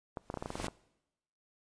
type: noise with exponential growth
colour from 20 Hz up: pink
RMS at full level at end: -38 dBFS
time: 0.16-0.67 s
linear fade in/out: 0 ms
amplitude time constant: 110 ms
type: clicks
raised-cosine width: 1 ms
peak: -23 dBFS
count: 11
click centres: 0.172 / 0.301 / 0.341 / 0.373 / 0.425 / 0.459 / 0.504 / 0.555 / 0.6 / 0.644 / 0.683 s
effects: noise-tail reverb RT60 0.9 s tail -22 dB re dry + resampled to 22050 Hz